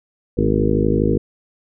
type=harmonic tone with a mistuned harmonic; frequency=52.4 Hz; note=G#1; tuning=16 cents sharp; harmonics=1 / 2 / 3 / 4 / 5 / 6 / 7 / 8 / 9; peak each=-23 / -23 / -23 / -23 / -23 / -23 / -23 / -23 / -23 dBFS; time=0.37-1.18 s; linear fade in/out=10 ms; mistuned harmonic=4; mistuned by=+49 cents; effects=none